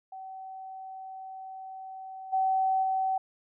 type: tone with level steps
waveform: sine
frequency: 762 Hz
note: G5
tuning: 49 cents flat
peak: -39 / -23 / -25 dBFS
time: 0.12-3.18 s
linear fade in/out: 5 ms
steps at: 2.32 / 2.82 s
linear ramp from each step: 20 ms
effects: none